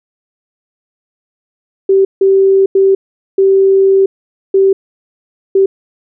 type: tone bursts at uneven times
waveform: sine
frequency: 387.5 Hz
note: G4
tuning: 20 cents flat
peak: -5 dBFS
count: 6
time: 1.89-2.05 / 2.21-2.66 / 2.75-2.95 / 3.38-4.06 / 4.54-4.73 / 5.55-5.66 s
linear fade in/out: 5 ms
effects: none

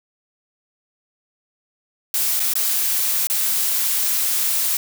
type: noise with dropouts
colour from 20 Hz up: blue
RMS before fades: -20 dBFS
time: 2.14-4.77 s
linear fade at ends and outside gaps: 2 ms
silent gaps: 2.396-2.401 / 2.537-2.554 / 3.271-3.299 s
effects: none

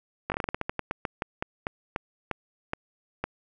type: slowing click train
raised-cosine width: 0.5 ms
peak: -13 dBFS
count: 20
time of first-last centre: 0.3-3.24 s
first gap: 19 ms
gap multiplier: 1.2
effects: none

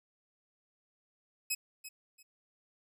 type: tone with echo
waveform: 10% pulse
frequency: 2556 Hz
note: D#7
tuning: 46 cents sharp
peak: -22 dBFS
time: 1.5-1.55 s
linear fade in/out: 10 ms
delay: 340 ms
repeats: 2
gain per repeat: -13 dB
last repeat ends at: 2.23 s
effects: none

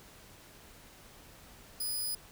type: tone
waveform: 5% pulse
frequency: 4978 Hz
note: D#8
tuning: in tune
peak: -26 dBFS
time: 1.8-2.15 s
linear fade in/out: 5 ms
effects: pink hiss -55 dBFS RMS until 2.31 s

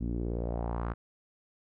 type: tone with low-pass filter sweep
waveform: sawtooth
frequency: 58.27 Hz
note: A#1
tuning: in tune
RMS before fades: -33 dBFS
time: 0-0.94 s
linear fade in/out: 20 ms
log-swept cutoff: 240 to 1400 Hz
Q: 2.6
effects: none

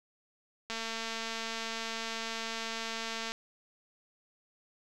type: click train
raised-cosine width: 0.2 ms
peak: -20 dBFS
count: 593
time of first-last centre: 0.7-3.319 s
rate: 226 Hz
effects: none

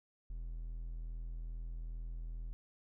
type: tone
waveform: triangle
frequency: 41.2 Hz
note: E1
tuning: in tune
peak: -38 dBFS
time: 0.3-2.53 s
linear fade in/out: 0 ms
effects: none

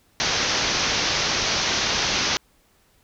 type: low-pass noise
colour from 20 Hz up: white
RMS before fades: -23 dBFS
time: 0.2-2.37 s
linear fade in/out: 0 ms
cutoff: 6300 Hz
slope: 96 dB/octave
effects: pink hiss -61 dBFS RMS until 3.03 s

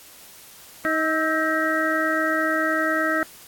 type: harmonic tone with a mistuned harmonic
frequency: 315.5 Hz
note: D#4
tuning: 24 cents sharp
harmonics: 1 / 2 / 4 / 5 / 6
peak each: -26 / -26 / -26 / -26 / -26 dBFS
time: 0.85-3.23 s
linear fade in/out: 0 ms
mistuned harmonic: 4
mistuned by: +58 cents
effects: white hiss -46 dBFS RMS until 3.47 s + AAC 64 kbps

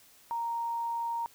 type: tone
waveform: sine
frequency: 931 Hz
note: A#5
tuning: 2 cents flat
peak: -30 dBFS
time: 0.31-1.26 s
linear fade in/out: 0 ms
effects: white hiss -59 dBFS RMS until 1.34 s

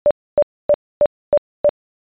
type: tone bursts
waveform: sine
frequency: 587 Hz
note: D5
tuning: 1 cent flat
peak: -8 dBFS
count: 6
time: 0.06-1.692 s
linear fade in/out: 0 ms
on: 47 ms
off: 270 ms
effects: resampled to 8000 Hz

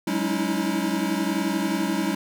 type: tone cluster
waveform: square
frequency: 187.5 / 208.3 / 282.1 / 315.5 / 326.9 Hz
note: F#3 / G#3 / C#4 / D#4 / E4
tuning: +23 / +5 / +30 / +24 / -14 cents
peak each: -30 dBFS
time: 0.07-2.15 s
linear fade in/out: 5 ms
effects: none

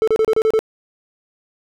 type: tone bursts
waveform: triangle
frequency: 440 Hz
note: A4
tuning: in tune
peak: -10 dBFS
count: 7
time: 0.02-0.591 s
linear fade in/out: 0 ms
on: 55 ms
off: 31 ms
effects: none

